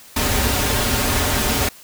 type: noise with comb filter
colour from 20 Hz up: pink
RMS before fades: -19 dBFS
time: 0.16-1.69 s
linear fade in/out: 5 ms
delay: 6 ms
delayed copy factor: -0.7
effects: white hiss -44 dBFS RMS until 1.83 s